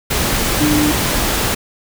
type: tone in noise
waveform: sine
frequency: 299.7 Hz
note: D4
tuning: 35 cents sharp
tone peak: -13 dBFS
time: 0.6-0.92 s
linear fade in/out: 10 ms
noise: pink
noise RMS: -17 dBFS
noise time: 0.1-1.55 s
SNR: +1 dB
effects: none